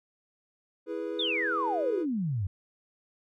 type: chord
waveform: triangle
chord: E major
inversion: none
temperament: equal with one note detuned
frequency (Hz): 329.6 / 415.3 / 492.2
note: E4 / G#4 / B4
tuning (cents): 0 / 0 / -6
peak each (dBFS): -34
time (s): 0.86-2.06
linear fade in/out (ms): 50
type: exponential sweep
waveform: sine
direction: down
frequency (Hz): 3729 to 88.1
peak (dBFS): -27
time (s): 1.19-2.47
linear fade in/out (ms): 5
effects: none